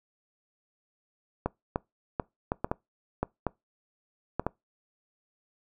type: clicks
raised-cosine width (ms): 1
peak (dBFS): -13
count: 10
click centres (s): 1.46 / 1.759 / 2.198 / 2.519 / 2.645 / 2.715 / 3.23 / 3.467 / 4.396 / 4.466
effects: noise-tail reverb RT60 0.2 s tail -24 dB re dry